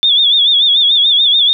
sine tone with vibrato, 3493 Hz, A7, 13 cents flat, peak -7 dBFS, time 0.03-1.53 s, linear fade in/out 0 ms, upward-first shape sine, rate 6.9 Hz, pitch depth 95 cents each way, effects none

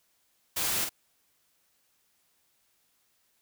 white noise with echo, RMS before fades -30 dBFS, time 0.56-0.85 s, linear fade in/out 10 ms, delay 44 ms, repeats 1, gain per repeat -5 dB, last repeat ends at 0.894 s, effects white hiss -71 dBFS RMS until 3.41 s

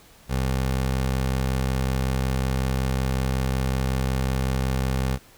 20% pulse tone, 65.41 Hz, C2, in tune, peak -17 dBFS, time 0.28-5.19 s, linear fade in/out 50 ms, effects pink hiss -52 dBFS RMS until 5.37 s

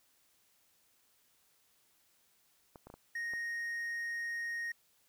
clicks, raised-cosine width 1 ms, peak -36 dBFS, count 5, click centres 2.758 / 2.87 / 2.901 / 2.94 / 3.336 s
triangle tone, 1864.7 Hz, A#6, in tune, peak -34 dBFS, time 3.15-4.72 s, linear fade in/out 5 ms
effects white hiss -71 dBFS RMS until 5.08 s

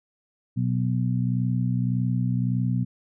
harmonic tone, 61.74 Hz, B1, in tune, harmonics 2 / 3 / 4, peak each -23 / -27 / -30 dBFS, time 0.56-2.85 s, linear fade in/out 20 ms, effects none

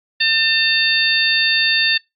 harmonic tone, 900 Hz, A5, 39 cents sharp, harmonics 2 / 3 / 4 / 5, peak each -19 / -19 / -19 / -19 dBFS, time 0.2-1.98 s, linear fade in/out 10 ms, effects noise-tail reverb RT60 0.2 s tail -26 dB re dry + AAC 64 kbps

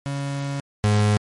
35% pulse tone pair in turn, 140 / 104.72 Hz, C#3 / G#2, +18 / +15 cents, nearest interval perfect fourth, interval 503 cents, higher first, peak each -23 / -14 dBFS, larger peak second, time 0.06-0.6 / 0.84-1.17 s, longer first, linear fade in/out 0 ms, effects MP3 48 kbps

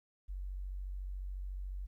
sine tone, 47 Hz, F#1, 28 cents sharp, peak -38 dBFS, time 0.28-1.87 s, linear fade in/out 20 ms, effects 13-bit

